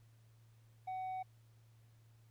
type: tone with tanh clipping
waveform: sine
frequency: 750 Hz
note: F#5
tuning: 23 cents sharp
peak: -40 dBFS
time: 0.87-1.23 s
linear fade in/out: 10 ms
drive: 4 dB
effects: added 113 Hz sine -62 dBFS peak until 2.3 s + pink hiss -75 dBFS RMS until 2.3 s